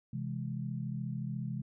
sine chord, C augmented, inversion none, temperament equal, 130.81 / 164.81 / 207.7 Hz, C3 / E3 / G#3, 0 / 0 / 0 cents, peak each -37 / -40 / -40 dBFS, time 0.13-1.62 s, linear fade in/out 5 ms, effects none

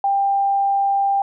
sine tone, 793 Hz, G5, 20 cents sharp, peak -15 dBFS, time 0.04-1.22 s, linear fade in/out 2 ms, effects none

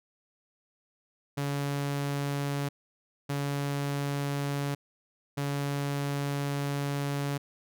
sawtooth tone bursts at uneven times, 141.8 Hz, C#3, 40 cents sharp, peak -25 dBFS, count 3, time 1.37-2.69 / 3.29-4.75 / 5.37-7.38 s, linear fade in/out 10 ms, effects none

